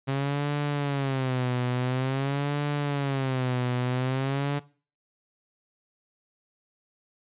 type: tone with vibrato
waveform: sawtooth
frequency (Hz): 134.6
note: C3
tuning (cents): +49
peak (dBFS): -21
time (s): 0.07-4.6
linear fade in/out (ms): 20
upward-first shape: sine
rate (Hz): 0.48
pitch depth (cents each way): 140
effects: noise-tail reverb RT60 0.4 s tail -20 dB re dry + resampled to 8000 Hz